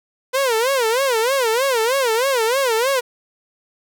sawtooth tone with vibrato, 493.9 Hz, B4, in tune, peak -12 dBFS, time 0.33-3.01 s, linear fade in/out 20 ms, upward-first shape sine, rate 3.2 Hz, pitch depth 200 cents each way, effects none

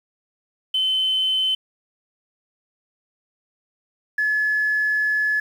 sine tone pair in turn, 3059 / 1711.4 Hz, G7 / A6, -43 / -48 cents, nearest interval minor seventh, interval 1005 cents, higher first, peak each -17 dBFS, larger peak neither, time 0.74-1.55 / 4.18-5.4 s, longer second, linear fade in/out 5 ms, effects tanh soft clip ceiling -13 dBFS + 8-bit

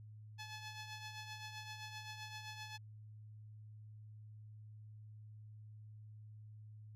10% pulse tone with tremolo, 860 Hz, A5, 40 cents flat, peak -37 dBFS, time 0.38-2.78 s, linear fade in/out 20 ms, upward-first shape triangle, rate 7.7 Hz, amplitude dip 60%, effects added 107 Hz sine -52 dBFS peak until 6.95 s + low-pass 9000 Hz 12 dB/octave

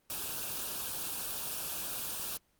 white band-stop noise, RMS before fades -37 dBFS, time 0.1-2.37 s, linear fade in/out 0 ms, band 1700 to 2400 Hz, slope 96 dB/octave, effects pink hiss -72 dBFS RMS until 2.59 s + Opus 24 kbps

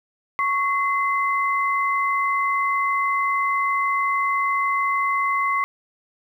sine tone pair together, 1108.7 / 2055 Hz, C#6 / C7, 0 / -32 cents, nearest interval major seventh, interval 1068 cents, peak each -20 / -24 dBFS, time 0.39-5.64 s, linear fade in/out 0 ms, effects 9-bit

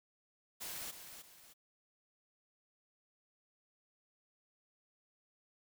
white noise with echo, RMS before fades -44 dBFS, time 0.6-0.92 s, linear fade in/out 20 ms, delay 310 ms, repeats 2, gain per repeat -8 dB, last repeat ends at 1.54 s, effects none

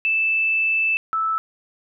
sine tone pair in turn, 2637 / 1313.2 Hz, E7 / E6, 0 / -7 cents, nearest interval octave, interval 1207 cents, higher first, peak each -17 / -19 dBFS, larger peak first, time 0.05-0.97 / 1.13-1.38 s, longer first, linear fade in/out 0 ms, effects none

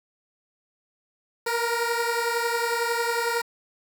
15% pulse beating tone pair, 465.7 / 476.7 Hz, A#4 / A#4, -2 / +39 cents, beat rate 11 Hz, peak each -19 / -22 dBFS, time 1.46-3.42 s, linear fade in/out 10 ms, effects 7-bit

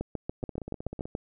two click trains, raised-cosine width 2 ms, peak -24 / -18 dBFS, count 11 / 9, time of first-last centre 0.43-1.055 / 0.01-1.151 s, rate 16 / 7.01 Hz, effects none

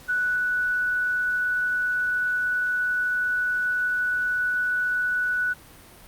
sine tone, 1480 Hz, F#6, in tune, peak -21 dBFS, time 0.08-5.54 s, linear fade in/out 20 ms, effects pink hiss -48 dBFS RMS until 6.07 s + Opus 48 kbps

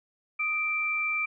sine tone pair together, 1244.3 / 2349 Hz, D#6 / D7, 0 / 0 cents, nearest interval major seventh, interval 1100 cents, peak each -35 / -26 dBFS, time 0.39-1.26 s, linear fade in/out 10 ms, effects none

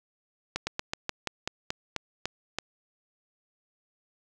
slowing click train, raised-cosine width 0.2 ms, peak -12 dBFS, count 11, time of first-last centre 0.56-2.586 s, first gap 110 ms, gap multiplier 1.13, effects none

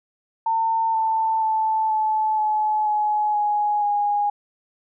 sine tone with pitch steps, 900 / 888.6 / 877.4 / 866.3 / 855.4 / 844.6 / 833.9 / 823.4 Hz, A5 / A5 / A5 / A5 / A5 / G#5 / G#5 / G#5, +39 / +17 / -5 / -27 / -49 / +29 / +7 / -15 cents, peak -18 dBFS, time 0.46-4.3 s, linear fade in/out 5 ms, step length 480 ms, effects none

